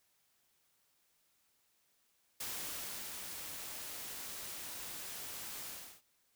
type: noise with ADSR envelope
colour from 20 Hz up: white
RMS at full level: -41 dBFS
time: 2.4-6.02 s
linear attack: 7 ms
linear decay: 710 ms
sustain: -4 dB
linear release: 340 ms
effects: white hiss -75 dBFS RMS until 6.35 s